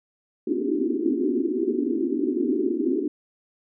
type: band-pass noise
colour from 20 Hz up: pink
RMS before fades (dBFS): -24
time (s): 0.47-3.08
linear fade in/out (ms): 5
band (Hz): 240 to 400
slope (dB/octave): 96
effects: none